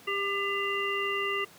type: harmonic tone with a mistuned harmonic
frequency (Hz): 397.8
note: G4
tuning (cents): +25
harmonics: 1 / 3 / 5 / 7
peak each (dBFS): -33 / -33 / -33 / -33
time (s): 0.07-1.45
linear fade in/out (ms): 10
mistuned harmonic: 5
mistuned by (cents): +21
effects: pink hiss -53 dBFS RMS until 1.58 s + high-pass 150 Hz 12 dB/octave